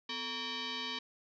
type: tone with frequency modulation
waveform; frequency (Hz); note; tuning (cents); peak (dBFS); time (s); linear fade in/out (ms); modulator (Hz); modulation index
sine; 440; A4; 0; -36; 0.09-0.99; 5; 692; 6.1
effects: none